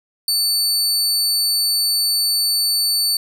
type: tone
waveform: sawtooth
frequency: 4500 Hz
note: C#8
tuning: 25 cents sharp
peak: -13 dBFS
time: 0.28-3.17 s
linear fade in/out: 2 ms
effects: none